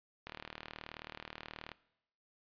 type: click train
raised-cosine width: 0.3 ms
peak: -27 dBFS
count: 57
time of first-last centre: 0.27-1.717 s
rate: 38.7 Hz
effects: noise-tail reverb RT60 0.8 s tail -20 dB re dry + resampled to 11025 Hz